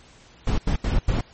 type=noise bursts at uneven times; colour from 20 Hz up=brown; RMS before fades=-20 dBFS; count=4; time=0.47-0.58 / 0.67-0.76 / 0.84-0.99 / 1.08-1.21 s; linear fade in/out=5 ms; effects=pink hiss -51 dBFS RMS until 1.33 s + MP3 32 kbps